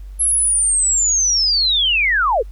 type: linear sweep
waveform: sine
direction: down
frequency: 11150 to 385.7 Hz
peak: -13 dBFS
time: 0.19-2.43 s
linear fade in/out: 20 ms
effects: added 48 Hz sine -30 dBFS peak until 2.51 s + pink hiss -57 dBFS RMS until 2.51 s